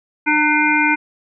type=harmonic tone with a mistuned harmonic; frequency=300.5 Hz; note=D4; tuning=40 cents sharp; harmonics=1 / 3 / 5 / 7 / 8; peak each=-19 / -19 / -19 / -19 / -19 dBFS; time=0.26-0.96 s; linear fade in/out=20 ms; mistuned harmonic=3; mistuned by=+26 cents; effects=none